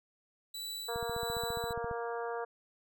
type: tone with tremolo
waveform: sawtooth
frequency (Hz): 3951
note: B7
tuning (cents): 0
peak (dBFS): -35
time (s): 0.54-1.73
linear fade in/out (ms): 5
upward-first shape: sine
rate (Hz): 1.5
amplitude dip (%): 45
type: harmonic tone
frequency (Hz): 234.1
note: A#3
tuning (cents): +8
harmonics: 2 / 3 / 4 / 5 / 6 / 7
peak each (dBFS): -37 / -41 / -43 / -45 / -47 / -48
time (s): 0.88-2.45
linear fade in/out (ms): 10
type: click train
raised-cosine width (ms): 5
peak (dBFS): -31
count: 15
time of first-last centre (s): 0.96-1.912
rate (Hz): 14.7
effects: none